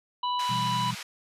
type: harmonic tone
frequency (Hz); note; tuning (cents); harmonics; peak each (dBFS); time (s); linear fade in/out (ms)
987.8; B5; 0; 1 / 3 / 4; -26 / -36 / -38; 0.23-0.91; 5
type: band-pass noise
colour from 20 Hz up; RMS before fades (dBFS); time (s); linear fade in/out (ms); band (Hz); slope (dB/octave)
white; -39; 0.39-1.03; 5; 900 to 4800; 12
type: chord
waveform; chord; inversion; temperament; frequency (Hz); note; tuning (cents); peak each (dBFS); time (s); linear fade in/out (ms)
sine; E minor; second; equal with one note detuned; 123.47 / 166.83 / 196; B2 / E3 / G3; 0 / +21 / 0; -33 / -36 / -36; 0.49-0.95; 10
effects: resampled to 32000 Hz